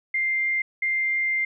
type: tone pair in turn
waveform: sine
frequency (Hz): 2099 / 2099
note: C7 / C7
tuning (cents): +5 / +5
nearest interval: unison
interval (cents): 0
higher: neither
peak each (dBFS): -21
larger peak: neither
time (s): 0.14-0.62 / 0.82-1.45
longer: second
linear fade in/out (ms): 5
effects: none